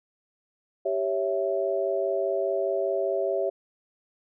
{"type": "chord", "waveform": "sine", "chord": "C# diminished", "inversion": "second", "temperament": "equal", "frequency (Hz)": [392, 554.4, 659.3], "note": ["G4", "C#5", "E5"], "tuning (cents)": [0, 0, 0], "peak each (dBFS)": -28, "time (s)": [0.85, 3.5], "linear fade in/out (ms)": 10, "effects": []}